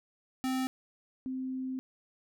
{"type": "tone pair in turn", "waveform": ["square", "sine"], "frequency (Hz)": [259.9, 259.9], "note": ["C4", "C4"], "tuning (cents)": [-11, -11], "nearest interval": "unison", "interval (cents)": 0, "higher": "neither", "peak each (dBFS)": [-30, -33], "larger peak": "first", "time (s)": [[0.44, 0.67], [1.26, 1.79]], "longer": "second", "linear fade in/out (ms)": 0, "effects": []}